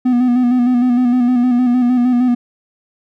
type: tone with vibrato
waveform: triangle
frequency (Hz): 246.9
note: B3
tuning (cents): 0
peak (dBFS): -8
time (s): 0.05-2.35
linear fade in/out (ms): 10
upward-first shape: square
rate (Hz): 6.5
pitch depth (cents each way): 36
effects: none